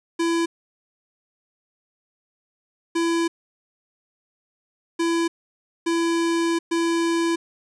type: tone bursts at uneven times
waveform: square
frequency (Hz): 334.9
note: E4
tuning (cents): +27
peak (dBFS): -20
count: 5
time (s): 0.19-0.46 / 2.95-3.28 / 4.99-5.28 / 5.86-6.59 / 6.71-7.36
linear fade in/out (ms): 10
effects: resampled to 22050 Hz + 9-bit